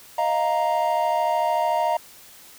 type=chord; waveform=triangle; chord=Eb suspended second; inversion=none; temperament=equal with one note detuned; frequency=625.1 / 698.5 / 932.3 Hz; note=Eb5 / F5 / Bb5; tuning=+8 / 0 / 0 cents; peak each=-23 / -22 / -21 dBFS; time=0.18-1.97 s; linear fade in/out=5 ms; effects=white hiss -47 dBFS RMS until 2.58 s

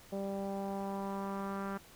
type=tone with low-pass filter sweep; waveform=sawtooth; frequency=196.6 Hz; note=G3; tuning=5 cents sharp; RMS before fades=-38 dBFS; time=0.12-1.78 s; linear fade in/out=10 ms; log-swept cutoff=600 to 1400 Hz; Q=2.8; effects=pink hiss -57 dBFS RMS until 1.95 s

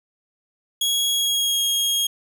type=tone with pitch glide; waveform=sawtooth; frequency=3322 to 3265 Hz; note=G#7 to G#7; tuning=0 to -30 cents; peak=-16 dBFS; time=0.81-2.07 s; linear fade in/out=5 ms; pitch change=-30 cents; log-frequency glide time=1.12-1.62 s; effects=none

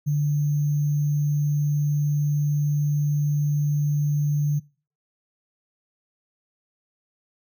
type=tone with sample-and-hold; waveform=sine; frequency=146.7 Hz; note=D3; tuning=2 cents flat; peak=-19 dBFS; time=0.06-4.6 s; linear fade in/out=20 ms; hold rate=6300 Hz; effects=noise-tail reverb RT60 0.4 s tail -24 dB re dry

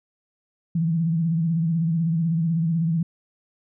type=tone with vibrato; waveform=sine; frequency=164.81 Hz; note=E3; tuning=in tune; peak=-19 dBFS; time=0.75-3.03 s; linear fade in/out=5 ms; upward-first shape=sine; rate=16 Hz; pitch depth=76 cents each way; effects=none

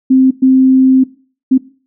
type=tone bursts at uneven times; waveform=sine; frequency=261.6 Hz; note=C4; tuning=in tune; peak=-4 dBFS; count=3; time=0.1-0.31 / 0.42-1.04 / 1.51-1.58 s; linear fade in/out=10 ms; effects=noise-tail reverb RT60 0.4 s tail -19 dB re dry

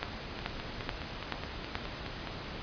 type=two click trains; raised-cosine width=0.3 ms; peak=-22 / -15 dBFS; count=10 / 5; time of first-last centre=0.39-2.273 / 0.03-1.754 s; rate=4.78 / 2.32 Hz; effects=pink hiss -41 dBFS RMS until 2.62 s + resampled to 11025 Hz

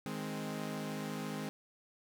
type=chord; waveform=sawtooth; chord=Ab major; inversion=second; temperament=equal; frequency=155.56 / 207.7 / 261.6 Hz; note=Eb3 / Ab3 / C4; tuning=0 / 0 / 0 cents; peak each=-39 / -37 / -39 dBFS; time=0.06-1.49 s; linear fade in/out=0 ms; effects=none

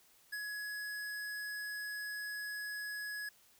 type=tone with ADSR envelope; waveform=square; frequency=1681 Hz; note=G#6; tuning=20 cents sharp; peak=-38 dBFS; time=0.32-3.29 s; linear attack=13 ms; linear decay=44 ms; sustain=-2 dB; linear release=4 ms; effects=white hiss -66 dBFS RMS until 3.59 s

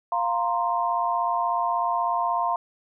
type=chord; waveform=sine; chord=F suspended fourth; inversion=none; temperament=just; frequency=698.5 / 931.3 / 1047.7 Hz; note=F5 / Bb5 / C6; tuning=0 / -2 / +2 cents; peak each=-26 dBFS; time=0.12-2.56 s; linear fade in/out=2 ms; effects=none

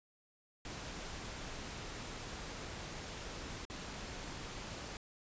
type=noise with dropouts; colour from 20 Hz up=pink; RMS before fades=-45 dBFS; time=0.65-4.97 s; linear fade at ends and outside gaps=1 ms; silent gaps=3.652-3.699 s; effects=resampled to 16000 Hz

